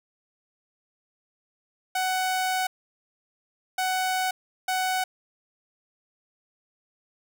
sawtooth tone bursts at uneven times, 746 Hz, F#5, 14 cents sharp, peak -20 dBFS, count 3, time 1.95-2.67 / 3.78-4.31 / 4.68-5.04 s, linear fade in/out 5 ms, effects none

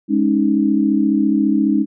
sine chord, Ab suspended fourth, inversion none, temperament just, 207.7 / 276.9 / 311.5 Hz, Ab3 / Db4 / Eb4, 0 / -2 / +2 cents, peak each -17 dBFS, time 0.08-1.86 s, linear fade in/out 50 ms, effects none

